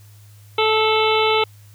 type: harmonic tone with a mistuned harmonic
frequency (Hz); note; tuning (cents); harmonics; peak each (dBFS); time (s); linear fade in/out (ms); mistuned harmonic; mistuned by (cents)
436.9; A4; -12; 1 / 2 / 3 / 5 / 6 / 7 / 8 / 9; -18 / -21 / -23 / -25 / -26 / -26 / -27 / -28; 0.58-1.44; 5; 6; +21
effects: added 103 Hz sine -43 dBFS peak until 1.74 s + white hiss -54 dBFS RMS until 1.74 s